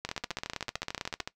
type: two click trains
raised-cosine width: 0.2 ms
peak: -17 / -15 dBFS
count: 17 / 19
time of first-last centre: 0.09-1.275 / 0.05-1.204 s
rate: 13.5 / 15.6 Hz
effects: noise-tail reverb RT60 0.1 s tail -19 dB re dry